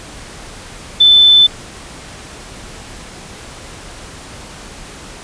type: tone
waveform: sine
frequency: 3520 Hz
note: A7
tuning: in tune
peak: -4 dBFS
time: 1-1.47 s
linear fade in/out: 10 ms
effects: pink hiss -33 dBFS RMS until 5.23 s + resampled to 22050 Hz